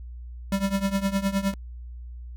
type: tone with tremolo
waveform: square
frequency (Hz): 196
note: G3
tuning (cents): 0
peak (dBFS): -20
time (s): 0.52-1.54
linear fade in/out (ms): 2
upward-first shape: triangle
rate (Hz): 9.7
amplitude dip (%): 90
effects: added 60 Hz sine -36 dBFS peak until 2.36 s